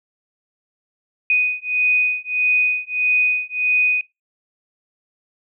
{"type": "beating tone pair", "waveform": "sine", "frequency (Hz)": [2489, 2490.6], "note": ["D#7", "D#7"], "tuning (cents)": [0, 1], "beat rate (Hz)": 1.6, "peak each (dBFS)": -19, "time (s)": [1.3, 4.01], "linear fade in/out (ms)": 2, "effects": ["noise-tail reverb RT60 0.2 s tail -21 dB re dry"]}